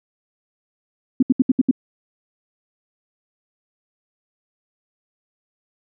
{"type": "tone bursts", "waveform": "sine", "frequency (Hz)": 258.3, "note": "C4", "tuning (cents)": -22, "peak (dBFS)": -10, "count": 6, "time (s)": [1.2, 1.712], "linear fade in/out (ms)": 5, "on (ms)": 27, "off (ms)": 70, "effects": []}